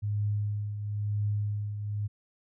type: tone with tremolo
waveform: sine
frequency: 103.83 Hz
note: G#2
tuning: in tune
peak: -25 dBFS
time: 0.02-2.08 s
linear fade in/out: 20 ms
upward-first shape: triangle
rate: 1 Hz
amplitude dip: 60%
effects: none